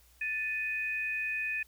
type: tone pair together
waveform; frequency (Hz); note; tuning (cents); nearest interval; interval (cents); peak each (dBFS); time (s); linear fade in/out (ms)
sine; 1760 / 2495; A6 / D#7; 0 / +4; tritone; 604; -36 / -32; 0.21-1.63; 5
effects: added 60 Hz sine -62 dBFS peak until 1.67 s + white hiss -64 dBFS RMS until 1.67 s